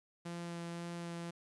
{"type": "tone with vibrato", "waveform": "sawtooth", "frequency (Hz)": 170.9, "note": "F3", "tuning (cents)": -37, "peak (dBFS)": -37, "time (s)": [0.25, 1.31], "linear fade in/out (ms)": 10, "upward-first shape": "sine", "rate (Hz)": 1.9, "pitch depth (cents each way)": 9, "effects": ["resampled to 24000 Hz", "12-bit"]}